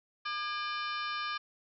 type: harmonic tone with a mistuned harmonic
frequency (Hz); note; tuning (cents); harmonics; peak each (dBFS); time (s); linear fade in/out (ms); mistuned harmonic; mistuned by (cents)
600; D5; +37; 2 / 3 / 4 / 5 / 6 / 7 / 8 / 9; -36 / -40 / -42 / -44 / -46 / -47 / -48 / -49; 0.25-1.38; 10; 3; -150
effects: none